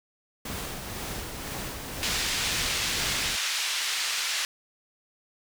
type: noise with tremolo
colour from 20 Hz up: pink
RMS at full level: -34 dBFS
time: 0.45-3.36 s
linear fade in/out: 5 ms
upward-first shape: sine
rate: 2 Hz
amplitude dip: 35%
type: band-pass noise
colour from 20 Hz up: pink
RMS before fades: -29 dBFS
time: 2.03-4.45 s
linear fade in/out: 0 ms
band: 2100 to 6800 Hz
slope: 12 dB/octave
effects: none